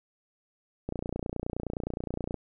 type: click train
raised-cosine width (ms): 2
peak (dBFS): -19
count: 44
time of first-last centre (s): 0.89-2.343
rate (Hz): 29.6
effects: none